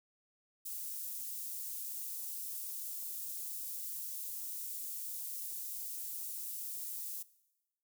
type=high-pass noise; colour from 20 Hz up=white; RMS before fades=-42 dBFS; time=0.65-7.23 s; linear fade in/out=10 ms; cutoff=9300 Hz; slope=12 dB/octave; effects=noise-tail reverb RT60 1.0 s tail -20 dB re dry